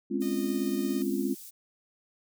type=chord; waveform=sine; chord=Db major seventh; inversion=second; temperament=just; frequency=207.9 / 259.9 / 277.2 / 346.5 Hz; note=Ab3 / C4 / Db4 / F4; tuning=+2 / -11 / 0 / -14 cents; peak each=-32 dBFS; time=0.1-1.35 s; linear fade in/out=20 ms
type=high-pass noise; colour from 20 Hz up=white; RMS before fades=-46 dBFS; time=0.2-1.51 s; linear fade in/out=20 ms; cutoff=6000 Hz; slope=12 dB/octave
type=tone; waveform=5% pulse; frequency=616 Hz; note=D#5; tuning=17 cents flat; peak=-33 dBFS; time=0.22-1.02 s; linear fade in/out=0 ms
effects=none